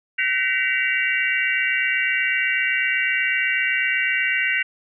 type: tone cluster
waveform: sine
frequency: 1523 / 1904 / 2032 / 2287 / 2770 Hz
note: F#6 / A#6 / B6 / D7 / F7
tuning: +50 / +36 / +49 / -47 / -15 cents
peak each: -25 dBFS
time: 0.18-4.63 s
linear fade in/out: 10 ms
effects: none